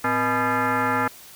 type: tone with frequency modulation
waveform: sine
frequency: 257.3 Hz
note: C4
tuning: 29 cents flat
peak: -19 dBFS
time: 0.04-1.08 s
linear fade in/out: 5 ms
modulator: 369 Hz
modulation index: 4.3
effects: white hiss -45 dBFS RMS until 1.35 s